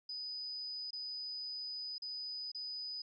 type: tone with dropouts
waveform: sine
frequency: 4983 Hz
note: D#8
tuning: 2 cents sharp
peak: -40 dBFS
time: 0.09-3.02 s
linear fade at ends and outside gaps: 5 ms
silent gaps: 0.907-0.93 / 1.982-2.02 / 2.518-2.547 s
effects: none